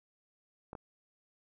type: clicks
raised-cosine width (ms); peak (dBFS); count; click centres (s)
1; -29; 2; 0.731 / 0.752
effects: none